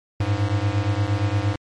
square beating tone pair, 98 / 106.6 Hz, G2 / G#2, 0 / +46 cents, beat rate 8.6 Hz, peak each -23 dBFS, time 0.2-1.56 s, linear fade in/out 5 ms, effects low-pass 5000 Hz 12 dB/octave + MP3 64 kbps

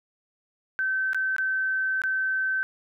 sine tone with dropouts, 1540 Hz, G6, 31 cents flat, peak -23 dBFS, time 0.79-2.63 s, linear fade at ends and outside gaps 0 ms, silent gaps 1.132-1.146 / 1.364-1.383 / 2.018-2.037 s, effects none

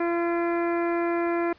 harmonic tone, 341.5 Hz, F4, 39 cents flat, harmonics 1 / 2 / 3 / 4 / 5 / 6 / 7, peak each -24 / -30 / -34 / -36 / -38 / -40 / -41 dBFS, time 0-1.53 s, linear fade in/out 5 ms, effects pink hiss -56 dBFS RMS until 1.58 s + resampled to 11025 Hz

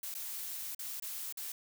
blue noise with dropouts, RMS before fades -41 dBFS, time 0.03-1.52 s, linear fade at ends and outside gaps 2 ms, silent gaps 0.141-0.15 / 0.748-0.792 / 0.999-1.023 / 1.325-1.372 s, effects none

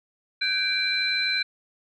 sine tone cluster, 1530 / 1622 / 2347 / 4043 Hz, G6 / G#6 / D7 / B7, -42 / -41 / -2 / +40 cents, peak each -30 / -33 / -26 / -25 dBFS, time 0.41-1.43 s, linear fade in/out 10 ms, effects tanh soft clip ceiling -12 dBFS

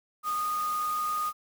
sine tone in noise, 1232 Hz, D#6, 17 cents flat, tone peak -27 dBFS, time 0.23-1.33 s, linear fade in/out 50 ms, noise white, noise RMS -42 dBFS, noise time 0.23-1.33 s, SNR +12 dB, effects none

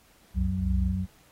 sine tone cluster, 63 / 65.3 / 89.8 / 186.4 Hz, B1 / C2 / F2 / F#3, +35 / -3 / +49 / +13 cents, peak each -29 dBFS, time 0.34-1.07 s, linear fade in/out 50 ms, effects pink hiss -60 dBFS RMS until 1.31 s + AAC 48 kbps

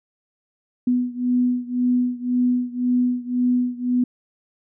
sine beating tone pair, 246.9 / 248.8 Hz, B3 / B3, 0 / +13 cents, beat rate 1.9 Hz, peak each -20 / -22 dBFS, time 0.87-4.04 s, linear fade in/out 5 ms, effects none

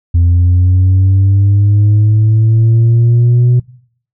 sine linear sweep, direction up, 85.1 to 123.7 Hz, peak -3 dBFS, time 0.14-3.6 s, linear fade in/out 10 ms, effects noise-tail reverb RT60 0.6 s tail -22 dB re dry + tanh soft clip ceiling -4 dBFS

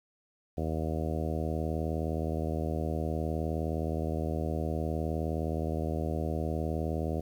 harmonic tone, 79.4 Hz, D#2, 36 cents sharp, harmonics 1 / 2 / 3 / 4 / 5 / 6 / 7 / 8 / 9, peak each -33 / -36 / -38 / -39 / -40 / -41 / -41 / -42 / -43 dBFS, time 0.57-7.21 s, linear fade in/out 10 ms, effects 10-bit

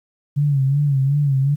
sine tone with vibrato, 140 Hz, C#3, 18 cents sharp, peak -14 dBFS, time 0.36-1.56 s, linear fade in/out 20 ms, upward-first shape sine, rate 2.7 Hz, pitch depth 84 cents each way, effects 9-bit

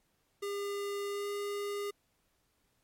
square tone with pitch glide, 403.5 to 407 Hz, G#4 to G#4, -50 to -35 cents, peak -35 dBFS, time 0.42-1.91 s, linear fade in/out 10 ms, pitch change +15 cents, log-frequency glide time 1.08-1.28 s, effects pink hiss -75 dBFS RMS until 2.83 s + MP3 64 kbps

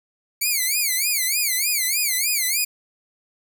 5% pulse tone with vibrato, 2227 Hz, C#7, 7 cents sharp, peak -10 dBFS, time 0.41-2.65 s, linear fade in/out 10 ms, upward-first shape sine, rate 3.3 Hz, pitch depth 190 cents each way, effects none

